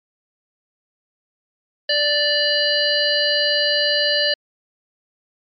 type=harmonic tone; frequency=587 Hz; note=D5; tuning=1 cent flat; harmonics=1 / 3 / 5 / 7 / 8; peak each=-22 / -22 / -22 / -22 / -22 dBFS; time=1.89-4.34 s; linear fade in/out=5 ms; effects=MP3 96 kbps